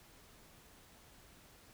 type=silence; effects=pink hiss -61 dBFS RMS until 1.73 s